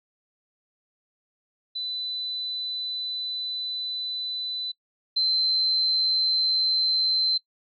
sine tone pair in turn, 4000 / 4091 Hz, B7 / C8, +21 / -40 cents, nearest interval unison, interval 39 cents, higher second, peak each -28 / -20 dBFS, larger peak second, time 1.75-4.72 / 5.16-7.38 s, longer first, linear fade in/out 10 ms, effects noise-tail reverb RT60 0.1 s tail -25 dB re dry

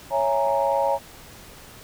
sine chord, A# half-diminished seventh, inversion first, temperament equal with one note detuned, 554.4 / 663.8 / 830.6 / 932.3 Hz, C#5 / E5 / G#5 / A#5, 0 / +12 / 0 / 0 cents, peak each -22 / -27 / -25 / -24 dBFS, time 0.1-0.99 s, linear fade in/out 50 ms, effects tanh soft clip ceiling -9 dBFS + pink hiss -45 dBFS RMS until 1.83 s

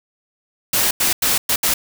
white noise bursts at uneven times, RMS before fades -17 dBFS, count 5, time 0.73-0.91 / 1-1.13 / 1.22-1.38 / 1.49-1.56 / 1.63-1.74 s, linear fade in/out 5 ms, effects none

